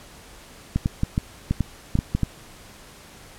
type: clicks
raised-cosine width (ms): 5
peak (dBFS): -8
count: 10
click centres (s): 0.76 / 0.859 / 1.034 / 1.179 / 1.51 / 1.607 / 1.954 / 1.989 / 2.15 / 2.233
effects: pink hiss -46 dBFS RMS until 3.38 s + low-pass 12000 Hz 12 dB/octave